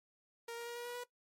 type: tone with pitch steps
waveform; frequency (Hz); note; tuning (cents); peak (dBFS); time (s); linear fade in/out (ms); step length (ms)
sawtooth; 466.2 / 470.5 / 474.9 / 479.3 / 483.8 / 488.2; A#4 / A#4 / A#4 / A#4 / B4 / B4; 0 / +16 / +32 / +48 / -36 / -20; -38; 0.48-1.038; 5; 93
effects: noise-tail reverb RT60 0.1 s tail -17 dB re dry + MP3 64 kbps